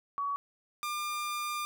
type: tone pair in turn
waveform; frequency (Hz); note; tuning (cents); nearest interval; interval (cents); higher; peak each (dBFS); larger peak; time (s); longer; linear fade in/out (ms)
sine / sawtooth; 1129 / 1199.5; C#6 / D6; +31 / +36; minor second; 105; second; -30 / -29; second; 0.18-0.36 / 0.83-1.65; second; 0
effects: none